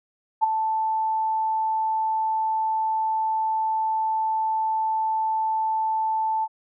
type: tone with ADSR envelope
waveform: sine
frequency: 880 Hz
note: A5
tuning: in tune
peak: -13 dBFS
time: 0.41-6.48 s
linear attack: 27 ms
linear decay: 12 ms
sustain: -8 dB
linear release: 46 ms
effects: none